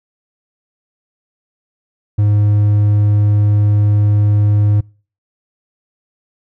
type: tone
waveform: triangle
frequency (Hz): 103.83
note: G#2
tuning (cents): 0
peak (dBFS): -7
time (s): 2.18-4.81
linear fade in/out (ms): 10
effects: noise-tail reverb RT60 0.4 s tail -26 dB re dry